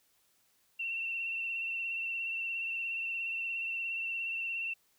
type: tone with vibrato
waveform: sine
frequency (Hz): 2708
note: E7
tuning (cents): +46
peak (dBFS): -33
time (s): 0.79-4.74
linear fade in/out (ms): 10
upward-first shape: triangle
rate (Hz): 17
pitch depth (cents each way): 38
effects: white hiss -71 dBFS RMS until 4.98 s